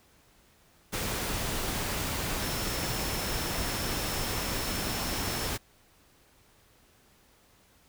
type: tone in noise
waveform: sine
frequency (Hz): 5400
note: E8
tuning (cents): +41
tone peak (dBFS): -41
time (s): 2.41-5.5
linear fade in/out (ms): 20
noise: pink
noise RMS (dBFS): -32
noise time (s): 0.92-5.58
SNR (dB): -12
effects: pink hiss -62 dBFS RMS until 7.88 s